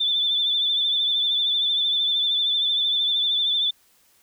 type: tone with vibrato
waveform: sine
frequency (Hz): 3521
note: A7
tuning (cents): 0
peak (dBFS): -19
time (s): 0-3.71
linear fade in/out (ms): 10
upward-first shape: sine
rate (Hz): 13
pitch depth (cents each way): 39
effects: white hiss -60 dBFS RMS until 4.22 s